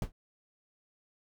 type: noise with exponential decay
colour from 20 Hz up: brown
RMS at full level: -24 dBFS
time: 0.02-0.12 s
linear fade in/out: 2 ms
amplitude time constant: 20 ms
effects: none